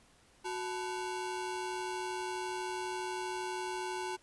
35% pulse ring-modulated tone, 622.3 Hz, D#5, in tune, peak -31 dBFS, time 0.44-4.17 s, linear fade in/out 20 ms, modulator 255 Hz, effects pink hiss -64 dBFS RMS until 4.22 s + resampled to 24000 Hz

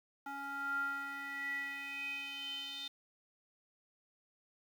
square tone with band-pass filter sweep, 278.6 Hz, C#4, 9 cents sharp, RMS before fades -41 dBFS, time 0.26-2.88 s, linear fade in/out 5 ms, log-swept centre 1100 to 3600 Hz, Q 9.4, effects 10-bit

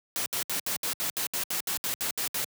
white noise bursts, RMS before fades -30 dBFS, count 14, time 0.16-2.444 s, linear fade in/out 0 ms, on 100 ms, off 68 ms, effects high-pass 100 Hz 12 dB/octave

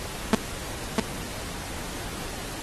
sawtooth tone with echo, 220 Hz, A3, in tune, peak -11 dBFS, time 0.33-0.35 s, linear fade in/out 2 ms, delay 650 ms, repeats 1, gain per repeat -4 dB, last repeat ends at 1 s, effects pink hiss -36 dBFS RMS until 2.62 s + AAC 32 kbps

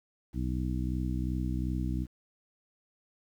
harmonic tone, 62.7 Hz, B1, 27 cents sharp, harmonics 1 / 2 / 3 / 4 / 5, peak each -32 / -35 / -37 / -38 / -39 dBFS, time 0.33-2.07 s, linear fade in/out 50 ms, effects 10-bit

